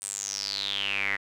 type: tone with band-pass filter sweep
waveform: square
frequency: 49.84 Hz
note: G1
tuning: 29 cents sharp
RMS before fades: -31 dBFS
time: 0.01-1.17 s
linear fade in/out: 20 ms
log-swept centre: 8900 to 1900 Hz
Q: 8.3
effects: none